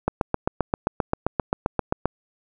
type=click train; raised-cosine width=1 ms; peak=-6 dBFS; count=16; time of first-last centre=0.08-2.056 s; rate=7.59 Hz; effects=none